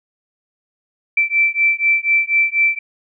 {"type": "beating tone pair", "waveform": "sine", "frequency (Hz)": [2332, 2336.1], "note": ["D7", "D7"], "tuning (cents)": [-13, -10], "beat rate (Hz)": 4.1, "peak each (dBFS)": [-16, -16], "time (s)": [1.17, 2.79], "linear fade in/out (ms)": 5, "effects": []}